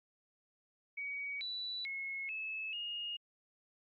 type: tone with pitch steps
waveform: sine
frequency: 2258 / 3957 / 2176 / 2601 / 2854 Hz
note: C#7 / B7 / C#7 / E7 / F7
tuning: +31 / +3 / -33 / -24 / +37 cents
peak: -38 dBFS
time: 0.97-3.17 s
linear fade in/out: 10 ms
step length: 440 ms
effects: Opus 48 kbps